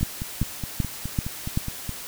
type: two click trains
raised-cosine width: 5 ms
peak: -10 / -17 dBFS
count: 5 / 10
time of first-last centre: 0.03-1.574 / 0.01-1.893 s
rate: 2.59 / 4.78 Hz
effects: white hiss -37 dBFS RMS until 2.07 s